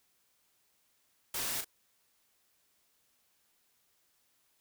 white noise with echo, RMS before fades -36 dBFS, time 1.34-1.61 s, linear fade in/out 5 ms, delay 36 ms, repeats 1, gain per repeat -7 dB, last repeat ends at 1.646 s, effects white hiss -73 dBFS RMS until 4.6 s

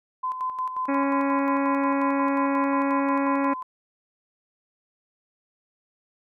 sine tone with tremolo, 1023 Hz, C6, 39 cents flat, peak -24 dBFS, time 0.23-3.63 s, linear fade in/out 10 ms, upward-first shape square, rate 5.6 Hz, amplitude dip 55%
harmonic tone, 277.2 Hz, C#4, in tune, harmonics 1 / 2 / 3 / 4 / 5 / 6 / 7 / 8 / 9, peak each -23 / -29 / -33 / -35 / -37 / -39 / -40 / -41 / -42 dBFS, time 0.88-3.54 s, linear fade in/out 10 ms
effects none

